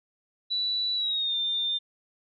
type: tone with pitch glide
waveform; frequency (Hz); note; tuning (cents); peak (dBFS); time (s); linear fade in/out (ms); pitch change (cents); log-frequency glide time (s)
sine; 3951 to 3602; B7 to A7; 0 to +40; -25; 0.5-1.79; 20; -160; 0.95-1.36
effects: none